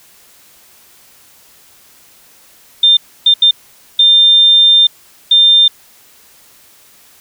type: tone bursts at uneven times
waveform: sine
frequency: 3600 Hz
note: A7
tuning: 39 cents sharp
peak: -4 dBFS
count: 5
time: 2.83-2.97 / 3.26-3.34 / 3.42-3.51 / 3.99-4.87 / 5.31-5.68 s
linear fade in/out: 5 ms
effects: white hiss -45 dBFS RMS until 7.2 s